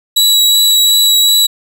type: tone with vibrato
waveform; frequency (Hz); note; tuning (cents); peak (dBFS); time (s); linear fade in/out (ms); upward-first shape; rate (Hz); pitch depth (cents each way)
sawtooth; 3905; B7; -20; -4; 0.16-1.47; 10; triangle; 2.7; 11
effects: none